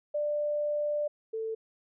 sine tone pair in turn, 592 / 444.5 Hz, D5 / A4, +14 / +18 cents, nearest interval perfect fourth, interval 496 cents, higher first, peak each -27 / -31 dBFS, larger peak first, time 0.14-1.08 / 1.33-1.55 s, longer first, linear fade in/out 10 ms, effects none

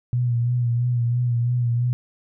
sine tone with vibrato, 120.8 Hz, B2, 38 cents flat, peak -18 dBFS, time 0.13-1.93 s, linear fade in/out 0 ms, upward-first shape sine, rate 3 Hz, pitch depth 40 cents each way, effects none

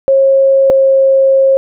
sine tone pair in turn, 541 / 537.9 Hz, C#5 / C5, -42 / +48 cents, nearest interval unison, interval 10 cents, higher first, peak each -5 dBFS, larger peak neither, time 0.08-0.7 / 0.7-1.57 s, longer second, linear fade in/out 0 ms, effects none

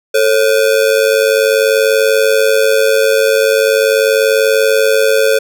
square ring-modulated tone, 493.9 Hz, B4, in tune, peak -6 dBFS, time 0.14-5.39 s, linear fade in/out 10 ms, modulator 50.2 Hz, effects none

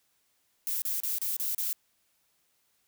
violet noise bursts, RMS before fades -31 dBFS, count 6, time 0.67-1.73 s, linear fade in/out 0 ms, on 150 ms, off 32 ms, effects white hiss -72 dBFS RMS until 2.87 s

